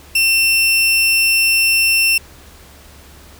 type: tone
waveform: sawtooth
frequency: 2700 Hz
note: E7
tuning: 41 cents sharp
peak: -8 dBFS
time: 0.15-2.18 s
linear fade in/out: 5 ms
effects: added 71 Hz sine -43 dBFS peak until 3.39 s + pink hiss -43 dBFS RMS until 3.39 s